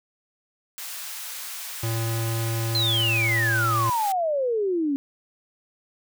white high-pass noise, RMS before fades -35 dBFS, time 0.78-4.12 s, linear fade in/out 0 ms, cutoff 930 Hz, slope 12 dB/octave
square tone, 113.7 Hz, A#2, 43 cents flat, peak -25 dBFS, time 1.83-3.9 s, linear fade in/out 5 ms
sine exponential sweep, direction down, 4186 to 270 Hz, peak -21 dBFS, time 2.75-4.96 s, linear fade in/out 0 ms
effects none

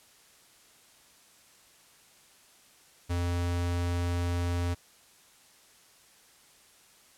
square tone, 87.31 Hz, F2, in tune, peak -28 dBFS, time 3.09-4.75 s, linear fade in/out 20 ms, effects white hiss -59 dBFS RMS until 7.17 s + low-pass 11000 Hz 12 dB/octave

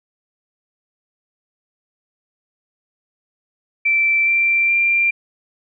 sine tone with pitch steps, 2335 / 2355 / 2376 Hz, D7 / D7 / D7, -11 / +4 / +20 cents, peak -13 dBFS, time 3.85-5.11 s, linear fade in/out 10 ms, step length 420 ms, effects none

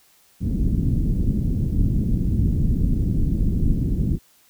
pink low-pass noise, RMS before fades -20 dBFS, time 0.4-4.19 s, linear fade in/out 50 ms, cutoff 260 Hz, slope 24 dB/octave, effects white hiss -57 dBFS RMS until 4.49 s

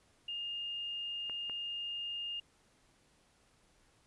sine tone, 2826 Hz, F7, 20 cents sharp, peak -37 dBFS, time 0.28-2.4 s, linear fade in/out 5 ms
clicks, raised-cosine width 0.5 ms, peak -33 dBFS, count 2, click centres 1.297 / 1.497 s
effects pink hiss -69 dBFS RMS until 4.06 s + resampled to 24000 Hz

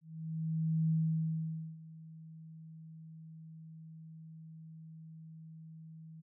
sine tone with ADSR envelope, 160.3 Hz, E3, 48 cents flat, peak -27 dBFS, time 0.01-6.22 s, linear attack 890 ms, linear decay 870 ms, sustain -21 dB, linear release 23 ms, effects none

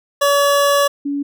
25% pulse / sine tone pair in turn, 568 / 284 Hz, C#5 / C#4, +42 / +42 cents, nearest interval octave, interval 1200 cents, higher first, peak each -8 / -18 dBFS, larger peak first, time 0.21-0.88 / 1.05-1.23 s, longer first, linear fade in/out 10 ms, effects none

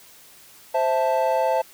triangle chord, A minor, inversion first, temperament equal, 523.3 / 659.3 / 880 Hz, C5 / E5 / A5, 0 / 0 / 0 cents, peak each -21 dBFS, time 0.74-1.62 s, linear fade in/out 10 ms, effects white hiss -49 dBFS RMS until 1.73 s

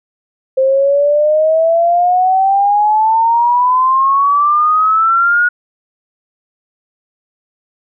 sine exponential sweep, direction up, 523.3 to 1456 Hz, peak -8 dBFS, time 0.57-5.49 s, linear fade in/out 10 ms, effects none

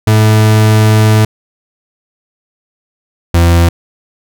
40% pulse tone pair in turn, 108.3 / 85.17 Hz, A2 / F2, -27 / -43 cents, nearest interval major third, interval 416 cents, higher first, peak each -4 dBFS, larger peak neither, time 0.07-1.25 / 3.34-3.69 s, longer first, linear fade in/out 5 ms, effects none

